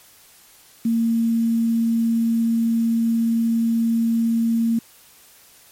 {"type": "tone with quantisation", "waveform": "sine", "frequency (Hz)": 229.3, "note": "A#3", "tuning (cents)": -28, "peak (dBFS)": -16, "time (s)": [0.85, 4.79], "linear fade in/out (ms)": 5, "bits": 7, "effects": ["white hiss -50 dBFS RMS until 5.71 s", "MP3 64 kbps"]}